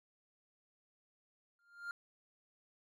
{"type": "tone with exponential growth", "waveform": "triangle", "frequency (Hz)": 1400, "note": "F6", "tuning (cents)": 4, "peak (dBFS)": -35, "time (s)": [1.59, 1.91], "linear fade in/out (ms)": 1, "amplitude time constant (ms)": 68, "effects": []}